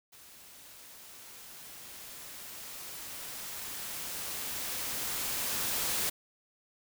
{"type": "noise with level ramp", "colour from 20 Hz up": "white", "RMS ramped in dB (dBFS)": [-54, -31], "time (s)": [0.12, 6.1], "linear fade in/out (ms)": 10, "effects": []}